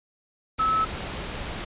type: tone in noise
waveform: sine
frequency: 1300 Hz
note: E6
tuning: 24 cents flat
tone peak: -20 dBFS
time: 0.59-0.85 s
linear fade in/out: 10 ms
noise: pink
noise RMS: -33 dBFS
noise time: 0.58-1.65 s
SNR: +10 dB
effects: resampled to 8000 Hz